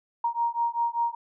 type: beating tone pair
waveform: sine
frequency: 935 / 940.1 Hz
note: A#5 / A#5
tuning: +5 / +14 cents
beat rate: 5.1 Hz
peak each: -27 dBFS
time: 0.24-1.15 s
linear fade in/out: 5 ms
effects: none